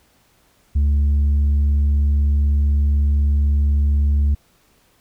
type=tone with tanh clipping; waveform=sine; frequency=72 Hz; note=D2; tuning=34 cents flat; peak=-14 dBFS; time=0.75-4.35 s; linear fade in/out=10 ms; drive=3 dB; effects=pink hiss -58 dBFS RMS until 5 s